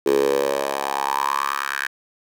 10% pulse tone with high-pass filter sweep, 69.3 Hz, C#2, in tune, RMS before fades -22 dBFS, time 0.06-1.87 s, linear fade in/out 5 ms, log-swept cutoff 390 to 1600 Hz, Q 5.4, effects none

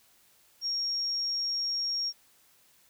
sine tone, 5570 Hz, F8, 5 cents flat, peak -28 dBFS, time 0.61-2.13 s, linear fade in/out 50 ms, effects white hiss -63 dBFS RMS until 2.89 s

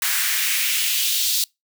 white noise with high-pass filter sweep, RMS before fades -21 dBFS, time 0.02-1.44 s, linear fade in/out 2 ms, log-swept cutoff 1500 to 4100 Hz, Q 2.2, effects noise-tail reverb RT60 0.2 s tail -26 dB re dry

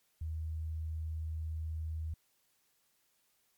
sine tone, 79.4 Hz, D#2, 36 cents sharp, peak -35 dBFS, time 0.21-2.14 s, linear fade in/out 5 ms, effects white hiss -74 dBFS RMS until 3.57 s + MP3 96 kbps

